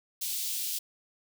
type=high-pass noise; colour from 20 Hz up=white; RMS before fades=-33 dBFS; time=0.21-0.79 s; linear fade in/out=10 ms; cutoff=3000 Hz; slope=24 dB/octave; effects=none